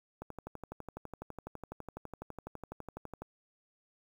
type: click train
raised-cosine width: 1 ms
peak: -28 dBFS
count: 37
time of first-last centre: 0.22-3.22 s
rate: 12 Hz
effects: 9-bit